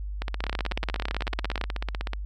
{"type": "two click trains", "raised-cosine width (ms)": 0.3, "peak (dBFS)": [-11, -14], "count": [22, 32], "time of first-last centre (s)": [[0.44, 1.613], [0.22, 2.134]], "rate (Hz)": [17.9, 16.2], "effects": ["added 50 Hz sine -30 dBFS peak until 2.25 s", "MP3 96 kbps"]}